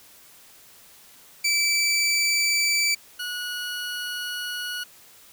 20% pulse tone pair in turn, 2318 / 1460.2 Hz, D7 / F#6, -23 / -23 cents, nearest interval minor sixth, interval 800 cents, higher first, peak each -15 / -24 dBFS, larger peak first, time 1.44-2.95 / 3.19-4.84 s, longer second, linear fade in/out 10 ms, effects white hiss -51 dBFS RMS until 5.32 s

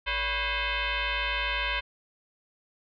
sine tone with frequency modulation, 466.2 Hz, A#4, in tune, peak -26 dBFS, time 0.06-1.81 s, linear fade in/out 20 ms, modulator 520 Hz, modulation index 5.7, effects none

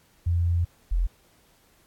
sine tone pair in turn, 85.9 / 43.07 Hz, F2 / F1, -28 / -23 cents, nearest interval octave, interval 1195 cents, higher first, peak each -20 dBFS, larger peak neither, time 0.26-0.65 / 0.91-1.07 s, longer first, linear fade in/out 10 ms, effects pink hiss -61 dBFS RMS until 1.86 s + AAC 64 kbps

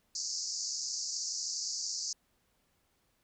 pink band-pass noise, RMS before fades -37 dBFS, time 0.15-2.13 s, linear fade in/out 2 ms, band 4600 to 7100 Hz, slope 96 dB/octave, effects pink hiss -74 dBFS RMS until 3.23 s

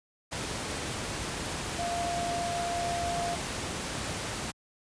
sine tone in noise, 693 Hz, F5, 14 cents flat, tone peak -30 dBFS, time 1.78-3.36 s, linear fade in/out 20 ms, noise pink, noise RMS -34 dBFS, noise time 0.31-4.52 s, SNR +1 dB, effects high-pass 60 Hz 12 dB/octave + resampled to 22050 Hz

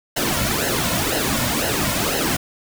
pink noise with flanger, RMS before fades -21 dBFS, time 0.16-2.37 s, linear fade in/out 10 ms, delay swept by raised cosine 0.84 to 2.54 ms, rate 2 Hz, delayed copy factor -0.75, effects none

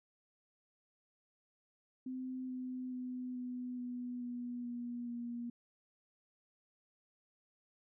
sine tone with pitch steps, 257.2 / 254.4 / 251.6 / 248.9 / 246.2 / 243.5 / 240.8 / 238.2 Hz, C4 / C4 / B3 / B3 / B3 / B3 / B3 / A#3, -30 / -48 / +32 / +14 / -5 / -24 / -44 / +38 cents, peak -39 dBFS, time 2.06-5.5 s, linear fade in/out 5 ms, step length 430 ms, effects none

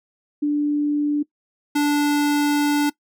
sine / square tone pair in turn, 293.7 / 292.1 Hz, D4 / D4, 0 / -9 cents, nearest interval unison, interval 9 cents, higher first, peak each -17 dBFS, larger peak neither, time 0.42-1.23 / 1.75-2.9 s, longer second, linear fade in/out 10 ms, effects noise-tail reverb RT60 0.1 s tail -21 dB re dry

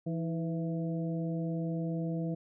harmonic tone with a mistuned harmonic, 166.1 Hz, E3, 13 cents sharp, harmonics 1 / 2 / 3 / 4, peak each -32 / -38 / -42 / -44 dBFS, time 0.06-2.35 s, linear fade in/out 10 ms, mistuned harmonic 2, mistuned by -52 cents, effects none

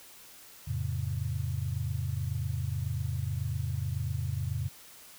sine chord, F augmented, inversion none, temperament just, 87.31 / 109.13 / 136.42 Hz, F2 / A2 / C#3, 0 / -14 / -27 cents, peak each -34 dBFS, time 0.67-4.69 s, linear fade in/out 10 ms, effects white hiss -52 dBFS RMS until 5.18 s

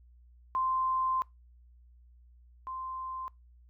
sine tone pair in turn, 1042 / 1042 Hz, C6 / C6, -7 / -7 cents, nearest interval unison, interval 0 cents, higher neither, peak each -27 / -36 dBFS, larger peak first, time 0.55-1.22 / 2.67-3.28 s, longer first, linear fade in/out 0 ms, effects noise-tail reverb RT60 0.2 s tail -23 dB re dry + added 60 Hz sine -55 dBFS peak until 3.69 s

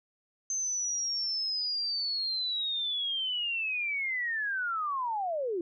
sine linear sweep, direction down, 6272 to 327.2 Hz, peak -29 dBFS, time 0.5-5.61 s, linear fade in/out 2 ms, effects none

